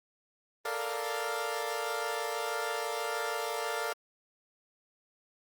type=chord; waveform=20% pulse; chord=Bb major seventh; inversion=third; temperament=equal; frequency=440 / 466.2 / 587.3 / 698.5 Hz; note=A4 / Bb4 / D5 / F5; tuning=0 / 0 / 0 / 0 cents; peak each=-33 dBFS; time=0.65-3.93 s; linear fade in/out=5 ms; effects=Opus 24 kbps